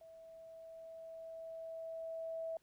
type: tone with level ramp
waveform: sine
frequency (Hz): 653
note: E5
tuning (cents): -17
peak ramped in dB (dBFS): -54 to -38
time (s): 0.01-2.57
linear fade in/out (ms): 2
effects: pink hiss -75 dBFS RMS until 2.62 s